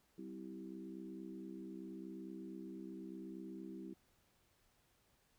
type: harmonic tone with a mistuned harmonic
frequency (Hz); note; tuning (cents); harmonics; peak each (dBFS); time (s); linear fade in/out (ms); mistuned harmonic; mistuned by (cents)
64.6; C2; -21; 3 / 4 / 5 / 6; -51 / -53 / -50 / -56; 0.18-3.94; 5; 5; +20
effects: pink hiss -75 dBFS RMS until 5.38 s